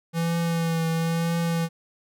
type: tone with vibrato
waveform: square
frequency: 166 Hz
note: E3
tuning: 12 cents sharp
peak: -23 dBFS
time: 0.13-1.69 s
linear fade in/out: 50 ms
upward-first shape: triangle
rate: 1 Hz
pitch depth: 29 cents each way
effects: none